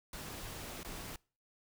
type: noise with dropouts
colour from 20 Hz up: pink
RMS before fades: -45 dBFS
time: 0.13-1.16 s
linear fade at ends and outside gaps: 2 ms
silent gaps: 0.832-0.847 s
effects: noise-tail reverb RT60 0.4 s tail -25 dB re dry